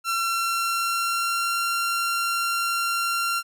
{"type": "tone with pitch glide", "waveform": "sawtooth", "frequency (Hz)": [1356, 1375.7], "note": ["E6", "F6"], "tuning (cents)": [49, -26], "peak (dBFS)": -19, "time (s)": [0.04, 3.43], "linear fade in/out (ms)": 50, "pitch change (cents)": 25, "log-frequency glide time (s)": [0.14, 1.59], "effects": []}